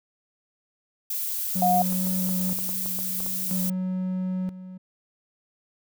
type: noise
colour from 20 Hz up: violet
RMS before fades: -29 dBFS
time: 1.1-3.7 s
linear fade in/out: 5 ms
type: tone with tremolo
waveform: triangle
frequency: 185 Hz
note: F#3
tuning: in tune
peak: -23 dBFS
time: 1.55-4.78 s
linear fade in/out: 10 ms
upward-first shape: square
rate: 0.51 Hz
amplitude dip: 75%
type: tone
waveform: sine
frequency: 719 Hz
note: F#5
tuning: 50 cents flat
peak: -18 dBFS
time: 1.62-1.82 s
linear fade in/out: 2 ms
type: clicks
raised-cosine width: 1 ms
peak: -25 dBFS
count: 10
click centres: 1.925 / 2.07 / 2.291 / 2.495 / 2.588 / 2.692 / 2.86 / 2.989 / 3.204 / 3.263 s
effects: none